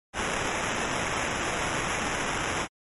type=noise with sample-and-hold; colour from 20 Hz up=white; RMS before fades=-29 dBFS; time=0.13-2.68 s; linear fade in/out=50 ms; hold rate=4410 Hz; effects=MP3 48 kbps